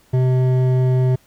triangle tone with hard clipping, 128.2 Hz, C3, 35 cents flat, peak -15 dBFS, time 0.13-1.16 s, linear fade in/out 10 ms, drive 14 dB, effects pink hiss -55 dBFS RMS until 1.26 s

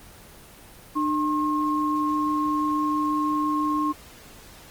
sine tone pair together, 301 / 1072.6 Hz, D4 / C6, +43 / +43 cents, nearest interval octave + minor seventh, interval 2200 cents, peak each -24 dBFS, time 0.95-3.93 s, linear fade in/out 20 ms, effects pink hiss -47 dBFS RMS until 4.7 s + Opus 24 kbps

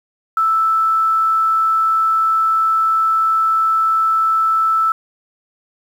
sine tone with quantisation, 1318.5 Hz, E6, in tune, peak -12 dBFS, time 0.37-4.92 s, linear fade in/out 2 ms, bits 7, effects none

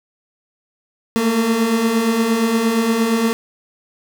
30% pulse beating tone pair, 220 / 228.6 Hz, A3 / A#3, 0 / -34 cents, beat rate 8.6 Hz, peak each -20 / -13 dBFS, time 1.16-3.33 s, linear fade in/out 0 ms, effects 8-bit

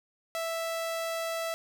sawtooth tone, 659.3 Hz, E5, in tune, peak -27 dBFS, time 0.35-1.54 s, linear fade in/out 0 ms, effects none

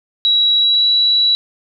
sine tone with pitch glide, 3887 to 3921 Hz, B7 to B7, -28 to -13 cents, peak -10 dBFS, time 0.25-1.35 s, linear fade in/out 0 ms, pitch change +15 cents, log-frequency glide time 0.56-0.88 s, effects none

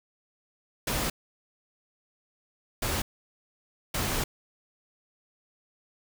pink noise bursts at uneven times, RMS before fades -29 dBFS, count 3, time 0.87-1.1 / 2.82-3.02 / 3.94-4.24 s, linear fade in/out 5 ms, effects none

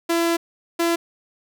sawtooth tone pair in turn, 336.6 / 337.8 Hz, E4 / E4, +36 / +42 cents, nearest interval unison, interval 6 cents, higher second, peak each -14 dBFS, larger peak neither, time 0.09-0.37 / 0.79-0.96 s, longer first, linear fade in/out 10 ms, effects none

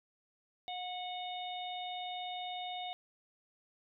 harmonic tone with a mistuned harmonic, 734 Hz, F#5, 14 cents flat, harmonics 1 / 3 / 4 / 5, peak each -40 / -50 / -49 / -44 dBFS, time 0.68-2.93 s, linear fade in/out 0 ms, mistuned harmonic 1, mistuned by -24 cents, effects none

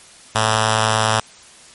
5% pulse tone with notch filter, 110 Hz, A2, in tune, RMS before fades -17 dBFS, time 0.35-1.2 s, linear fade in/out 5 ms, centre 310 Hz, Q 0.53, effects white hiss -44 dBFS RMS until 1.74 s + MP3 48 kbps

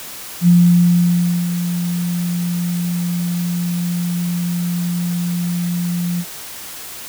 sine tone with ADSR envelope, 174.61 Hz, F3, in tune, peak -6 dBFS, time 0.41-6.25 s, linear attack 66 ms, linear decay 1000 ms, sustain -11 dB, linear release 54 ms, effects white hiss -32 dBFS RMS until 7.08 s

